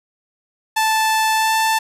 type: tone with pitch glide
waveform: sawtooth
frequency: 878 to 884.6 Hz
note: A5 to A5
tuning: -4 to +9 cents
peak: -11 dBFS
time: 0.76-1.79 s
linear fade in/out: 10 ms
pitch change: +13 cents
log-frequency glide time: 1.35-1.53 s
effects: resampled to 32000 Hz + 7-bit